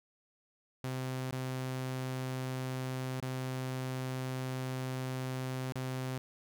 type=tone with dropouts; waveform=sawtooth; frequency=129.6 Hz; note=C3; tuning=16 cents flat; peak=-31 dBFS; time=0.84-6.18 s; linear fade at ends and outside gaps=0 ms; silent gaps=1.309-1.325 / 3.202-3.226 / 5.722-5.756 s; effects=none